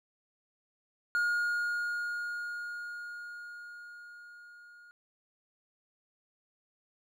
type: tone with level ramp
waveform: triangle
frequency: 1429 Hz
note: F6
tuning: 39 cents sharp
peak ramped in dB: -24 to -51 dBFS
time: 1.15-4.91 s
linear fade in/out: 0 ms
effects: none